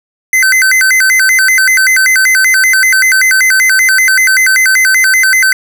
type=tone with vibrato; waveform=square; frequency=1775 Hz; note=A6; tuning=15 cents sharp; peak=-6 dBFS; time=0.33-5.53 s; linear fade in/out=2 ms; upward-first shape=square; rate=5.2 Hz; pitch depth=250 cents each way; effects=none